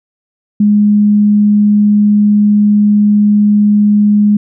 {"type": "tone", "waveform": "sine", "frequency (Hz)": 207.7, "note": "G#3", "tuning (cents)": 0, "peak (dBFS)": -5, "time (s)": [0.6, 4.37], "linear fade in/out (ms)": 5, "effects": []}